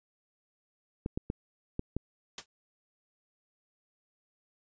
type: clicks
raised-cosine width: 3 ms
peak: -19 dBFS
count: 5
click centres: 1.061 / 1.175 / 1.301 / 1.794 / 1.966 s
type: noise with exponential decay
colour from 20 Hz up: white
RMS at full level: -33 dBFS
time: 2.38-2.46 s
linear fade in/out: 2 ms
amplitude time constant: 16 ms
effects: resampled to 16000 Hz